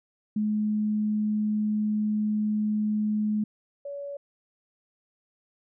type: tone pair in turn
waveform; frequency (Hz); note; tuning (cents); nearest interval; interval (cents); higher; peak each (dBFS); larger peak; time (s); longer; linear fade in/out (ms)
sine; 212.2 / 566.5; G#3 / C#5; +38 / +37; octave + perfect fourth; 1699; second; -23 / -33; first; 0.36-3.44 / 3.85-4.17; first; 5
effects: none